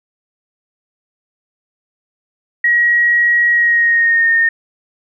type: tone with pitch glide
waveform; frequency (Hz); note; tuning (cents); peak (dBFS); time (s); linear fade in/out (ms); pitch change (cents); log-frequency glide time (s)
sine; 1903 to 1835; A#6 to A#6; +35 to -28; -9; 2.64-4.49; 5; -63; 3.5-4.29
effects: none